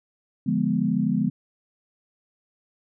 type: chord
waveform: sine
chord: D diminished seventh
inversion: none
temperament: equal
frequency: 146.83 / 174.61 / 207.7 / 246.9 Hz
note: D3 / F3 / Ab3 / Cb4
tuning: 0 / 0 / 0 / 0 cents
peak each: -29 / -26 / -24 / -25 dBFS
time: 0.46-1.3 s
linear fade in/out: 10 ms
effects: none